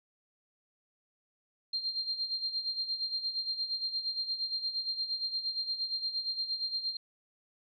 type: tone with tremolo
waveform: sine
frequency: 4186 Hz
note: C8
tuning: in tune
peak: -29 dBFS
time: 1.73-6.97 s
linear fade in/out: 5 ms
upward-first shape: sine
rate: 8.6 Hz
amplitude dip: 70%
effects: none